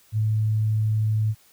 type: tone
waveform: sine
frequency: 108.4 Hz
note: A2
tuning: 25 cents flat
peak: -19 dBFS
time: 0.12-1.35 s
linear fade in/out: 50 ms
effects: white hiss -57 dBFS RMS until 1.52 s